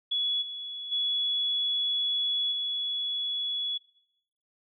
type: tone with level steps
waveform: sine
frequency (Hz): 3388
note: G#7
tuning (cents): +34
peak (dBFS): -25 / -35 / -25 / -28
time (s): 0.11-3.78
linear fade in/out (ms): 10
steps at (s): 0.41 / 0.91 / 2.51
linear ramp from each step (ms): 20
effects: noise-tail reverb RT60 0.8 s tail -20 dB re dry